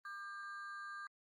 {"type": "ring-modulated tone", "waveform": "triangle", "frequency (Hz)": 1396.9, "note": "F6", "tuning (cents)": 0, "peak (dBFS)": -40, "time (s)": [0.05, 1.07], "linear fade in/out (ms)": 2, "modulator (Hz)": 201, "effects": ["Opus 32 kbps"]}